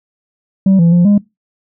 sine tone with pitch steps, 192.4 / 168.9 / 174.6 / 204.4 Hz, G3 / E3 / F3 / G#3, -32 / +42 / 0 / -27 cents, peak -3 dBFS, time 0.66-1.18 s, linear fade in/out 5 ms, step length 130 ms, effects noise-tail reverb RT60 0.2 s tail -23 dB re dry + tanh soft clip ceiling -5 dBFS

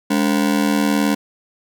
40% pulse ring-modulated tone, 246.9 Hz, B3, in tune, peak -11 dBFS, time 0.1-1.15 s, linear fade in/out 10 ms, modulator 39.6 Hz, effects none

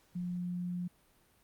sine tone, 177.5 Hz, F3, 28 cents sharp, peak -34 dBFS, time 0.15-0.88 s, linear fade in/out 10 ms, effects pink hiss -68 dBFS RMS until 1.43 s + Opus 48 kbps

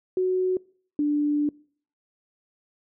sine tone pair in turn, 370 / 294.2 Hz, F#4 / D4, 0 / +3 cents, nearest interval major third, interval 397 cents, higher first, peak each -20 dBFS, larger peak neither, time 0.17-0.57 / 0.99-1.49 s, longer second, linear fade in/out 2 ms, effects noise-tail reverb RT60 0.5 s tail -24 dB re dry

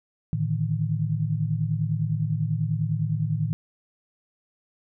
sine tone cluster, 111.2 / 150.2 / 160.2 Hz, A2 / D3 / E3, +19 / +39 / -49 cents, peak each -27 dBFS, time 0.33-3.53 s, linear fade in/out 0 ms, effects none

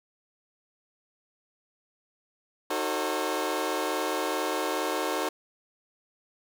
20% pulse chord, D# diminished seventh, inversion none, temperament just, 311.1 / 373.4 / 448 / 537.6 Hz, D#4 / F#4 / A4 / C5, 0 / +16 / +31 / +47 cents, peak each -28 dBFS, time 2.7-5.29 s, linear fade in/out 5 ms, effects none

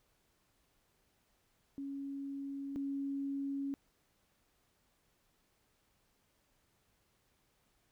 sine tone pair in turn, 277.2 / 277.2 Hz, C#4 / C#4, 0 / 0 cents, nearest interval unison, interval 0 cents, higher neither, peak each -39 / -35 dBFS, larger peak second, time 1.78-2.76 / 2.76-3.74 s, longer neither, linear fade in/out 0 ms, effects pink hiss -75 dBFS RMS until 7.91 s

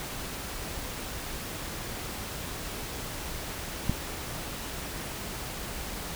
click, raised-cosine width 5 ms, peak -12 dBFS, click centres 3.896 s, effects added 58 Hz sine -47 dBFS peak until 6.15 s + pink hiss -37 dBFS RMS until 6.15 s

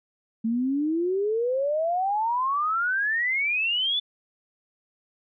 sine exponential sweep, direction up, 220 to 3520 Hz, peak -22 dBFS, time 0.44-4 s, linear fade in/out 10 ms, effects none

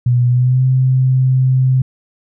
sine tone with pitch glide, 122.6 to 129.89 Hz, B2 to C3, -12 to -12 cents, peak -9 dBFS, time 0.06-1.82 s, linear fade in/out 5 ms, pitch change +100 cents, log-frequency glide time 0.28-0.64 s, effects none

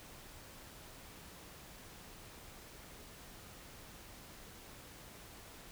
silence, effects pink hiss -54 dBFS RMS until 5.71 s

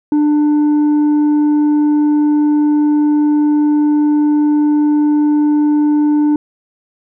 sine tone with tanh clipping, 297.5 Hz, D4, 22 cents sharp, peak -10 dBFS, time 0.12-6.36 s, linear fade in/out 2 ms, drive 4 dB, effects none

